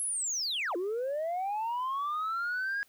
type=linear two-way sweep; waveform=sine; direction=down then up; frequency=11070 to 337.5 to 1656 Hz; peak=-28 dBFS; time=0-2.83 s; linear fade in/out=0 ms; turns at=0.76 s; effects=tanh soft clip ceiling -28 dBFS + white hiss -65 dBFS RMS until 2.88 s